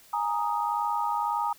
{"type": "chord", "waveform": "sine", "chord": "Ab suspended second", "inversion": "none", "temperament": "equal", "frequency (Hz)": [830.6, 932.3, 1244.5], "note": ["Ab5", "Bb5", "Eb6"], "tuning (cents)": [0, 0, 0], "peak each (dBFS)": [-30, -28, -31], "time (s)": [0.13, 1.53], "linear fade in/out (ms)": 5, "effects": ["white hiss -55 dBFS RMS until 1.58 s"]}